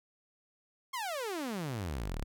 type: exponential sweep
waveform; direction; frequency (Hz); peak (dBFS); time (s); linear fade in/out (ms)
sawtooth; down; 1100 to 30.87; -31; 0.93-2.24; 10
effects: none